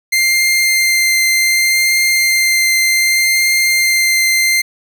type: tone with vibrato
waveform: sawtooth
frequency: 2095 Hz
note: C7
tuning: 2 cents sharp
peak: -7 dBFS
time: 0.12-4.62 s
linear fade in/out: 10 ms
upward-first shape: triangle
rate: 0.66 Hz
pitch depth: 10 cents each way
effects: none